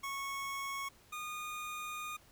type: tone pair in turn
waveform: 25% pulse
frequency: 1102 / 1224.7 Hz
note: C#6 / D#6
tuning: -11 / -28 cents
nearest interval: major second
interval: 183 cents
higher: second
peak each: -34 / -36 dBFS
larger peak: first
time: 0.03-0.89 / 1.12-2.17 s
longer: second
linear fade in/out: 10 ms
effects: pink hiss -63 dBFS RMS until 2.31 s